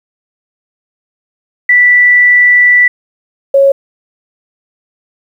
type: tone pair in turn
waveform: sine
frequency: 1968 / 550.7 Hz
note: B6 / C#5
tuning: -7 / -11 cents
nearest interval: octave + minor seventh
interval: 2204 cents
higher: first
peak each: -3 dBFS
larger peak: neither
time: 1.69-2.88 / 3.54-3.72 s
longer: first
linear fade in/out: 5 ms
effects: 7-bit